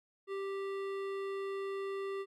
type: tone with hard clipping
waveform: sine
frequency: 392 Hz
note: G4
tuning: in tune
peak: -38 dBFS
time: 0.27-2.26 s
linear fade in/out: 50 ms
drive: 14 dB
effects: none